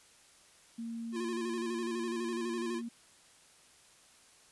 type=tone with pitch glide; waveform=sine; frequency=230.2 to 233.8 Hz; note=A#3 to A#3; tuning=-22 to +5 cents; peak=-37 dBFS; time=0.78-2.89 s; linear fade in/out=10 ms; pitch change=+27 cents; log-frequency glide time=1.3-2.77 s
type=tone with vibrato; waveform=square; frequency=349.2 Hz; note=F4; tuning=in tune; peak=-36 dBFS; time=1.12-2.82 s; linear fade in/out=50 ms; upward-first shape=square; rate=12 Hz; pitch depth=46 cents each way
effects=white hiss -61 dBFS RMS until 4.51 s + resampled to 24000 Hz